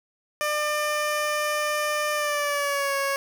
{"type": "tone with pitch glide", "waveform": "15% pulse", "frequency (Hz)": [599, 552.5], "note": ["D5", "C#5"], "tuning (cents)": [34, -6], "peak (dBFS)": -17, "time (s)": [0.41, 3.16], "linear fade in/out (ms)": 0, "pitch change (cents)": -140, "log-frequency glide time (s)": [2.14, 2.96], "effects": []}